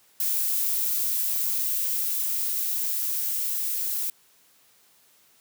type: noise with level ramp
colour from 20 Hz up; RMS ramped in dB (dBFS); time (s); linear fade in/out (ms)
violet; -25 to -28; 0.2-4.1; 2
effects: white hiss -60 dBFS RMS until 5.4 s + high-pass 100 Hz 12 dB/octave